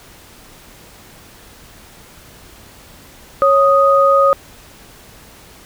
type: tone pair together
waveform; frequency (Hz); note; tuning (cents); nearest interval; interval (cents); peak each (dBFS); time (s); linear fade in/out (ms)
sine; 552 / 1244.6; C#5 / D#6; -7 / 0; octave + major second; 1407; -11; 3.42-4.33; 0
effects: pink hiss -42 dBFS RMS until 5.65 s